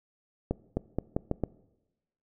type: accelerating click train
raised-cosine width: 2 ms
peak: -14 dBFS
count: 6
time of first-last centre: 0.51-1.437 s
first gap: 260 ms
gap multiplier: 0.83
effects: noise-tail reverb RT60 1.0 s tail -21 dB re dry